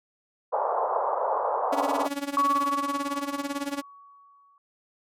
white band-pass noise, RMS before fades -26 dBFS, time 0.52-2.08 s, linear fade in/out 20 ms, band 460 to 1100 Hz, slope 48 dB/octave
sawtooth tone with tremolo, 282.2 Hz, C#4, 31 cents sharp, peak -22 dBFS, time 1.72-3.82 s, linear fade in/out 10 ms, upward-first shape sine, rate 18 Hz, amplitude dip 85%
sine tone with exponential decay, 1124 Hz, C#6, 24 cents sharp, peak -18 dBFS, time 2.37-4.58 s, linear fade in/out 1 ms, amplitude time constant 480 ms
effects MP3 64 kbps

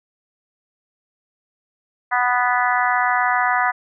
harmonic tone, 246.9 Hz, B3, in tune, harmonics 3 / 4 / 5 / 6 / 7 / 8, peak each -21 / -22 / -23 / -24 / -24 / -25 dBFS, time 2.11-3.72 s, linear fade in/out 20 ms, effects none

